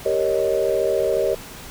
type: chord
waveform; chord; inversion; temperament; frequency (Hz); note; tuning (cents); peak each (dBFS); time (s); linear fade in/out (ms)
sine; Eb dominant seventh; first; equal; 392 / 466.2 / 554.4 / 622.3; G4 / Bb4 / Db5 / Eb5; 0 / 0 / 0 / 0; -23; 0.05-1.35; 10
effects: pink hiss -38 dBFS RMS until 1.7 s